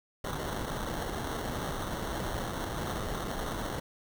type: noise with sample-and-hold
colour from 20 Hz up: pink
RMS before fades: -35 dBFS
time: 0.24-3.8 s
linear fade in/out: 5 ms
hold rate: 2450 Hz
effects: none